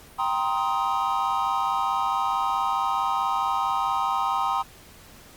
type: chord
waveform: triangle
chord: C minor seventh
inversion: second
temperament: just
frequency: 784.9 / 941.9 / 1046.5 / 1255.8 Hz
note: G5 / Bb5 / C6 / Eb6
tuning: +2 / +18 / 0 / +16 cents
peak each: -26 dBFS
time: 0.18-4.63 s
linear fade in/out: 20 ms
effects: pink hiss -49 dBFS RMS until 5.36 s + Opus 48 kbps